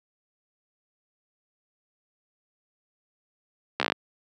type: slowing click train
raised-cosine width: 0.3 ms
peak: -7 dBFS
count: 8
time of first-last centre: 3.8-3.921 s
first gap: 14 ms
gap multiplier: 1.07
effects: high-pass 200 Hz 12 dB/octave